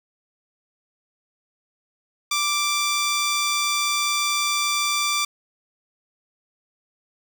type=tone; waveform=10% pulse; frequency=1174.7 Hz; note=D6; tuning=in tune; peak=-12 dBFS; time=2.31-5.25 s; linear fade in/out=5 ms; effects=none